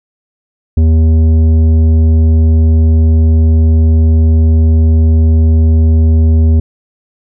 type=tone with tanh clipping; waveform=sine; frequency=80 Hz; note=D#2; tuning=49 cents sharp; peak=-6 dBFS; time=0.77-6.6 s; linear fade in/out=5 ms; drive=10 dB; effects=none